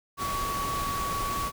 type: tone in noise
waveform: sine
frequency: 1128 Hz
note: C#6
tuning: 30 cents sharp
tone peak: -29 dBFS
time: 0.17-1.52 s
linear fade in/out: 50 ms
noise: pink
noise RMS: -34 dBFS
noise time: 0.17-1.52 s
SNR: +2 dB
effects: none